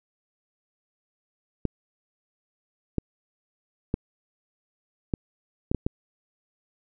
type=clicks; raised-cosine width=3 ms; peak=-11 dBFS; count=7; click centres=1.653 / 2.983 / 3.941 / 5.138 / 5.715 / 5.747 / 5.865 s; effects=none